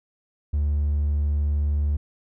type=tone; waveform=triangle; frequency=73.42 Hz; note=D2; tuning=in tune; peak=-17 dBFS; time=0.53-1.97 s; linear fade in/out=10 ms; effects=tanh soft clip ceiling -14 dBFS